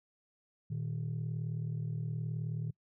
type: tone pair together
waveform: sine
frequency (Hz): 116.54 / 155.56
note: A#2 / D#3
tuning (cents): 0 / 0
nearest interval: perfect fourth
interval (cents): 500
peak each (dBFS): -35 / -35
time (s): 0.7-2.71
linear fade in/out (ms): 10
effects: noise-tail reverb RT60 0.1 s tail -26 dB re dry + tanh soft clip ceiling -30 dBFS